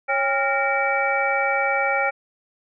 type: tone cluster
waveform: sine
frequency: 551 / 803 / 1390 / 1849 / 2299 Hz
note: C#5 / G5 / F6 / A#6 / D7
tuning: -11 / +41 / -9 / -15 / -37 cents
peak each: -25 / -24 / -25 / -29 / -24 dBFS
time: 0.08-2.11 s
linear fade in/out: 20 ms
effects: none